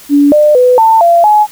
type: tone with pitch steps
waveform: sine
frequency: 286.8 / 600 / 499.3 / 893 / 684 / 844 Hz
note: D4 / D5 / B4 / A5 / F5 / G#5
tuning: -41 / +37 / +19 / +25 / -36 / +28 cents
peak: -3 dBFS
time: 0.09-1.47 s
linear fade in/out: 50 ms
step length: 230 ms
effects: white hiss -35 dBFS RMS until 1.51 s